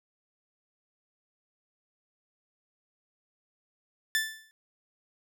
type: tone with exponential decay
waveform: sawtooth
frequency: 1760 Hz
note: A6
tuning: in tune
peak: -19 dBFS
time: 4.15-4.51 s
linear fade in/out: 0 ms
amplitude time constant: 77 ms
effects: none